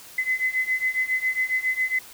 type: beating tone pair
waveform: sine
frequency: 2028 / 2035.3 Hz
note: B6 / C7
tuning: +45 / -48 cents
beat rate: 7.3 Hz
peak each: -26 / -24 dBFS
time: 0.18-1.99 s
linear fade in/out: 5 ms
effects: white hiss -45 dBFS RMS until 2.13 s